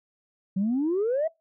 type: exponential sweep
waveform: sine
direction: up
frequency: 182.8 to 667 Hz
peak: -21 dBFS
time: 0.56-1.28 s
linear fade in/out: 10 ms
effects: noise-tail reverb RT60 0.2 s tail -23 dB re dry + tanh soft clip ceiling -19 dBFS